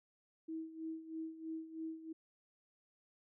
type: tone with tremolo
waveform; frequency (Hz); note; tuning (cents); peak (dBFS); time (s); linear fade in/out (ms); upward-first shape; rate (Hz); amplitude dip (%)
sine; 321.6; E4; -43; -39; 0.48-2.13; 10; sine; 3.1; 75
effects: none